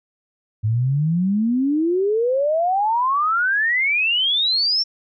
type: exponential sweep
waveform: sine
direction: up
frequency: 104.4 to 5530 Hz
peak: -16 dBFS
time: 0.63-4.84 s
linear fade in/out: 20 ms
effects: none